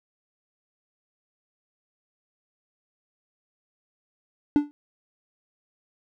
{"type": "tone with exponential decay", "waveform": "triangle", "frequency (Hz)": 292.3, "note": "D4", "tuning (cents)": -8, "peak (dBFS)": -10, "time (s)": [4.56, 4.71], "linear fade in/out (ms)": 0, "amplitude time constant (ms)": 32, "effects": []}